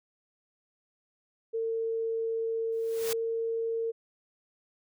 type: tone with pitch glide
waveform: sine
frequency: 452.7 to 455.6 Hz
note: A4 to A#4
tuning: +49 to -40 cents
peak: -28 dBFS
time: 1.53-3.92 s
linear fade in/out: 20 ms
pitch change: +11 cents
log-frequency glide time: 2.71-3.21 s
type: noise with exponential growth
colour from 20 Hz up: white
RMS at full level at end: -32 dBFS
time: 2.72-3.13 s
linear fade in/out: 2 ms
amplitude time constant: 89 ms
effects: none